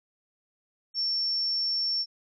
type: tone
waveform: sine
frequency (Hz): 5440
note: F8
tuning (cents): -46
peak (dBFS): -25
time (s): 0.94-2.06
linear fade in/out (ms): 50
effects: none